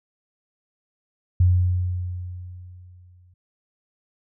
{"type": "tone with exponential decay", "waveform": "sine", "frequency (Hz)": 89.9, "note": "F#2", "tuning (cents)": -49, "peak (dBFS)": -12, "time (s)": [1.4, 3.34], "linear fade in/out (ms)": 5, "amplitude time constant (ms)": 420, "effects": []}